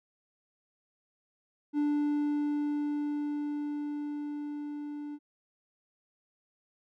triangle tone with level ramp, 293.7 Hz, D4, in tune, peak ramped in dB -23 to -35 dBFS, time 1.73-5.19 s, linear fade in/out 50 ms, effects none

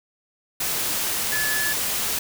sine tone in noise, 1719 Hz, A6, 41 cents flat, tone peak -24 dBFS, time 1.32-1.73 s, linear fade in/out 5 ms, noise white, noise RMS -25 dBFS, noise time 0.6-2.19 s, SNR -2 dB, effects none

